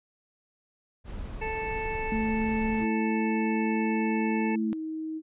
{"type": "noise", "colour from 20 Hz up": "brown", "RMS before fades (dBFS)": -37, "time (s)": [1.04, 2.87], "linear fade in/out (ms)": 50}
{"type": "harmonic tone", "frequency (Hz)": 440, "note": "A4", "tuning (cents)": 0, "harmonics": [1, 2, 4, 5, 6], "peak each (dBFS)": [-34, -34, -41, -38, -39], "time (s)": [1.41, 4.56], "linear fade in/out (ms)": 10}
{"type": "tone", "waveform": "sine", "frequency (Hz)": 220, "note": "A3", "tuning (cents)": 0, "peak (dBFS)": -26, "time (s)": [2.12, 4.73], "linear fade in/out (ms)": 0}
{"type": "tone with pitch glide", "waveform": "sine", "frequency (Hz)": [329.2, 316.2], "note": ["E4", "D#4"], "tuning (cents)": [-2, 28], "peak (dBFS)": -31, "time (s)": [2.79, 5.22], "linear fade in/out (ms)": 50, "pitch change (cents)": -70, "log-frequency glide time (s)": [4.64, 4.78]}
{"effects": ["resampled to 8000 Hz"]}